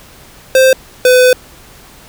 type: tone pair in turn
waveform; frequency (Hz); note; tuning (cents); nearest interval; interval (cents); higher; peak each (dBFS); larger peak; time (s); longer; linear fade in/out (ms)
square; 523.3 / 503.9; C5 / B4; 0 / +35; minor second; 65; first; -5; neither; 0.55-0.73 / 1.05-1.33; second; 2
effects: pink hiss -39 dBFS RMS until 2.08 s